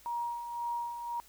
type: tone with tremolo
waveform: sine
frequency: 947 Hz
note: A#5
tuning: 27 cents sharp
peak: -31 dBFS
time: 0.06-1.2 s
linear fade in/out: 0 ms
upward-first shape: sine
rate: 1.9 Hz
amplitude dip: 55%
effects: added 50 Hz sine -66 dBFS peak until 1.28 s + white hiss -59 dBFS RMS until 1.28 s